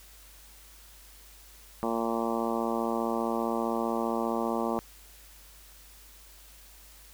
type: harmonic tone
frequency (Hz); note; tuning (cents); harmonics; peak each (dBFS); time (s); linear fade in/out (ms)
115.2; A#2; -20; 2 / 3 / 4 / 5 / 6 / 7 / 8 / 9 / 10; -32 / -34 / -35 / -36 / -37 / -37 / -38 / -39 / -39; 1.83-4.79; 0
effects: added 50 Hz sine -54 dBFS peak until 7.13 s + white hiss -54 dBFS RMS until 7.13 s